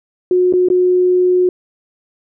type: tone with dropouts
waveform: sine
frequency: 363 Hz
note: F#4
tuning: 33 cents flat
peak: -9 dBFS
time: 0.31-1.49 s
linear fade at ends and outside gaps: 2 ms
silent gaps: 0.526-0.536 / 0.686-0.701 s
effects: none